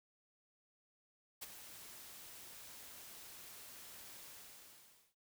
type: noise with ADSR envelope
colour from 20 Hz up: white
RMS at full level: -44 dBFS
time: 1.41-5.15 s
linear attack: 17 ms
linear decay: 25 ms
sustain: -10 dB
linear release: 880 ms
effects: none